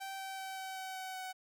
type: tone with pitch steps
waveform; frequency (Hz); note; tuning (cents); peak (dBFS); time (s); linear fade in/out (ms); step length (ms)
sawtooth; 776 / 771.5 / 767.1 / 762.7 / 758.3 / 753.9 / 749.6; G5 / G5 / G5 / G5 / F#5 / F#5 / F#5; -18 / -28 / -38 / -48 / +42 / +32 / +22; -37; 0-1.33; 20; 190
effects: none